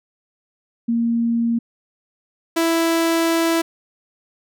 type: tone pair in turn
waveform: sine / sawtooth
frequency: 232.7 / 330.8 Hz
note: A#3 / E4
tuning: -3 / +6 cents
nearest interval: tritone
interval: 609 cents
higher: second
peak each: -16 / -12 dBFS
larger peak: second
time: 0.88-1.59 / 2.56-3.62 s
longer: second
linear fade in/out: 10 ms
effects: none